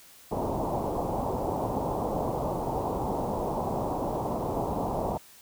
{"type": "low-pass noise", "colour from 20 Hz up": "white", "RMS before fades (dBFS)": -30, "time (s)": [0.31, 5.18], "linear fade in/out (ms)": 10, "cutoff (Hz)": 950, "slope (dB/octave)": 48, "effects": ["white hiss -53 dBFS RMS until 5.41 s"]}